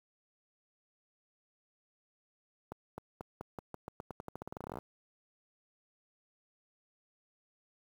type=accelerating click train; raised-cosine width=1 ms; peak=-27 dBFS; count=25; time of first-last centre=2.72-4.786 s; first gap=260 ms; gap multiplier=0.88; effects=high-pass 60 Hz 12 dB/octave + 9-bit

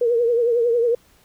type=tone with vibrato; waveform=sine; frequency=471.9 Hz; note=A#4; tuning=21 cents sharp; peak=-15 dBFS; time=0.01-0.95 s; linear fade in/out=5 ms; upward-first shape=triangle; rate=11 Hz; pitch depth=79 cents each way; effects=pink hiss -56 dBFS RMS until 1.24 s

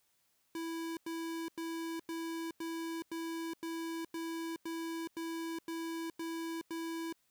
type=tone bursts; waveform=square; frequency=329.6 Hz; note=E4; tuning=in tune; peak=-38 dBFS; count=13; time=0.55-7.126 s; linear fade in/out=2 ms; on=420 ms; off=93 ms; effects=white hiss -75 dBFS RMS until 7.3 s

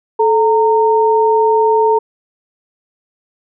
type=tone pair together; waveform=sine; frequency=435.9 / 920 Hz; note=A4 / A#5; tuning=-16 / -23 cents; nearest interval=octave + minor second; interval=1293 cents; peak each=-11 / -12 dBFS; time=0.19-1.99 s; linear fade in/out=10 ms; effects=none

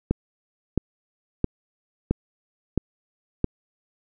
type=click train; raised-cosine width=3 ms; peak=-7 dBFS; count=6; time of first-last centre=0.11-3.443 s; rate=1.5 Hz; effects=none

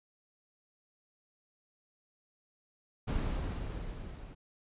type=noise with level ramp; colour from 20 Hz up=brown; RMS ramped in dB=-31 to -47 dBFS; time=3.07-4.35 s; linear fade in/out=20 ms; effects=resampled to 8000 Hz

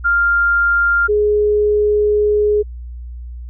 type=tone pair in turn; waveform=sine; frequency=1396.9 / 418.3 Hz; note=F6 / G#4; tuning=0 / +12 cents; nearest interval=octave + major sixth; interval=2088 cents; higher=first; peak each=-11 dBFS; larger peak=neither; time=0.04-1.08 / 1.08-2.63 s; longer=second; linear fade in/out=20 ms; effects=added 60 Hz sine -27 dBFS peak until 3.49 s

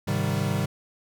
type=chord; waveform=square; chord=Ab major seventh; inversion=none; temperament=equal with one note detuned; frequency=103.83 / 132.87 / 155.56 / 196 Hz; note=Ab2 / C3 / Eb3 / G3; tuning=0 / +27 / 0 / 0 cents; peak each=-30 dBFS; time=0.07-0.66 s; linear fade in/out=10 ms; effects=none

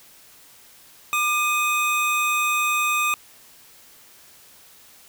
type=tone pair together; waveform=square; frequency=1200 / 2510 Hz; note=D6 / D#7; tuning=+37 / +15 cents; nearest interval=octave + minor second; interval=1278 cents; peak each=-23 dBFS; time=1.13-3.14 s; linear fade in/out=0 ms; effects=white hiss -50 dBFS RMS until 5.08 s

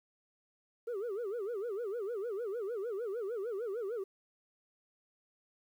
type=tone with vibrato; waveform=sine; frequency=432.2 Hz; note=A4; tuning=31 cents flat; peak=-32 dBFS; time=0.87-4.04 s; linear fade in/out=10 ms; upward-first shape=sine; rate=6.6 Hz; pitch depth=220 cents each way; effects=tanh soft clip ceiling -34 dBFS + 11-bit

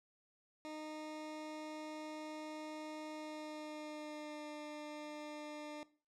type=tone with pitch glide; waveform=20% pulse; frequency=307.9 to 299.8 Hz; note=D#4 to D4; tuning=-18 to +36 cents; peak=-40 dBFS; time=0.65-5.83 s; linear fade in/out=0 ms; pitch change=-46 cents; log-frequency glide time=3.12-4.47 s; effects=noise-tail reverb RT60 0.4 s tail -18 dB re dry + low-pass 7000 Hz 12 dB/octave

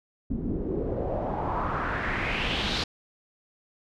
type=noise with low-pass filter sweep; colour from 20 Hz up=pink; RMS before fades=-29 dBFS; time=0.3-2.84 s; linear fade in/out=5 ms; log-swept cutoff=240 to 4400 Hz; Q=3.3; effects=none

